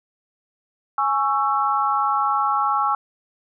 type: chord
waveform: sine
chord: C# minor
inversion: second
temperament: just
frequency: 831.5 / 1108.7 / 1330.5 Hz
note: G#5 / C#6 / E6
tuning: +2 / 0 / +16 cents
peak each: -22 dBFS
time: 0.98-2.95 s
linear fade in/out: 2 ms
effects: none